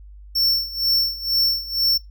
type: tone with tremolo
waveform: square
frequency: 5420 Hz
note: E8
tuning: 47 cents sharp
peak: -15 dBFS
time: 0.35-1.98 s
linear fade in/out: 10 ms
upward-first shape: sine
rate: 2.1 Hz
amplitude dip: 85%
effects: noise-tail reverb RT60 0.2 s tail -25 dB re dry + added 50 Hz sine -39 dBFS peak until 2.1 s